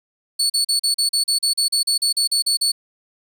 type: tone bursts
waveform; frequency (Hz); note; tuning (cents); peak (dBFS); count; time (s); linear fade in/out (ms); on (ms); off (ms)
30% pulse; 4435; C#8; 0; -13; 16; 0.39-2.72; 10; 110; 38
effects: none